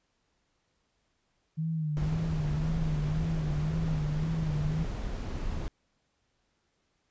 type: tone with vibrato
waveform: sine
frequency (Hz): 155.56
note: D#3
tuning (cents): 0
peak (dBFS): -28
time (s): 1.57-4.85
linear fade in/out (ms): 20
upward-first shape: sine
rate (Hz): 1.9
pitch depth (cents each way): 73
type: noise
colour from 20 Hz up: brown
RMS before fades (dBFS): -34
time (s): 1.97-5.68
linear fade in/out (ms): 0
effects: pink hiss -75 dBFS RMS until 7.1 s + resampled to 16000 Hz